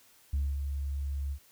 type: tone with ADSR envelope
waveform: sine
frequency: 70 Hz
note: C#2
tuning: 18 cents sharp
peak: -24 dBFS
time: 0.33-1.39 s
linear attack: 7 ms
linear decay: 230 ms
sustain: -6 dB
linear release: 75 ms
effects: tanh soft clip ceiling -24 dBFS + white hiss -61 dBFS RMS until 1.51 s